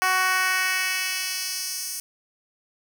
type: tone with high-pass filter sweep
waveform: 10% pulse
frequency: 372.7 Hz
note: F#4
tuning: 13 cents sharp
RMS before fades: -25 dBFS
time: 0.02-2 s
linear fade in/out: 0 ms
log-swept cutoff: 890 to 7500 Hz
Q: 1.2
effects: none